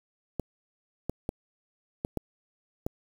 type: clicks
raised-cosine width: 2 ms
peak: -16 dBFS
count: 6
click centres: 0.397 / 1.096 / 1.291 / 2.049 / 2.173 / 2.865 s
effects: 7-bit